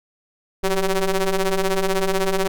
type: ring-modulated tone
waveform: sawtooth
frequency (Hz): 190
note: F#3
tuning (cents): +46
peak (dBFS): -11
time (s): 0.63-2.48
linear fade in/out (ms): 10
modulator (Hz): 198
effects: none